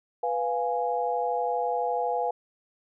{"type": "chord", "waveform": "sine", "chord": "F diminished", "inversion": "second", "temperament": "equal", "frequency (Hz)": [493.9, 698.5, 830.6], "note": ["Cb5", "F5", "Ab5"], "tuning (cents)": [0, 0, 0], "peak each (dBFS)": -29, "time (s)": [0.23, 2.31], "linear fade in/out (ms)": 5, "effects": []}